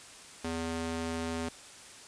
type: tone with high-pass filter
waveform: square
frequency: 82.41 Hz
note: E2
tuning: in tune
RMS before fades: -35 dBFS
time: 0.44-1.49 s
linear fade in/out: 5 ms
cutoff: 200 Hz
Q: 0.96
effects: white hiss -50 dBFS RMS until 2.07 s + resampled to 22050 Hz